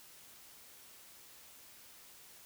silence, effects white hiss -57 dBFS RMS until 2.45 s

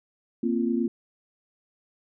sine chord, Bb suspended second, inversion none, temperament equal with one note detuned, 233.1 / 261.6 / 344.2 Hz, Bb3 / C4 / F4, 0 / 0 / -25 cents, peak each -25 / -28 / -28 dBFS, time 0.43-0.88 s, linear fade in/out 5 ms, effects none

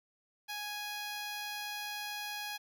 10% pulse tone, 830.6 Hz, G#5, in tune, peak -30 dBFS, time 0.48-2.58 s, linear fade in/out 20 ms, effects none

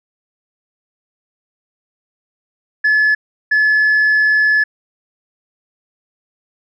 sine tone bursts at uneven times, 1718 Hz, A6, 42 cents flat, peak -8 dBFS, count 2, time 2.84-3.15 / 3.51-4.64 s, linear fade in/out 10 ms, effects tanh soft clip ceiling -8 dBFS

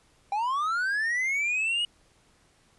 triangle linear sweep, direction up, 784 to 2919 Hz, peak -23 dBFS, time 0.32-1.85 s, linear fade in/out 2 ms, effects pink hiss -63 dBFS RMS until 2.78 s + resampled to 24000 Hz

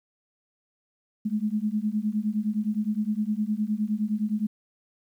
sine beating tone pair, 207.7 / 217.4 Hz, G#3 / A3, 0 / -21 cents, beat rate 9.7 Hz, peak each -27 dBFS, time 1.25-4.47 s, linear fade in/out 10 ms, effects 10-bit

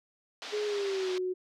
white band-pass noise, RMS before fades -42 dBFS, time 0.42-1.18 s, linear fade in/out 0 ms, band 310 to 5000 Hz, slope 24 dB/octave
sine tone with pitch glide, 420 to 367.7 Hz, G#4 to F#4, +19 to -11 cents, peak -29 dBFS, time 0.52-1.34 s, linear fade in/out 20 ms, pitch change -230 cents, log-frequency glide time 0.65-1.12 s
effects none

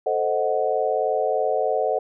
sine chord, A diminished seventh, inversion none, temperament equal, 440 / 523.3 / 622.3 / 740 Hz, A4 / C5 / Eb5 / Gb5, 0 / 0 / 0 / 0 cents, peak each -25 dBFS, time 0.06-1.99 s, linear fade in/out 5 ms, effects none

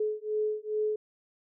sine beating tone pair, 426.1 / 428.5 Hz, G#4 / A4, +44 / -46 cents, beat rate 2.4 Hz, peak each -31 dBFS, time 0-0.96 s, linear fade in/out 5 ms, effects none

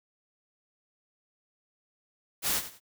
white noise with echo, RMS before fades -28 dBFS, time 2.42-2.62 s, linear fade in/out 50 ms, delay 91 ms, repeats 2, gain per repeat -12 dB, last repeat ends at 2.802 s, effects none

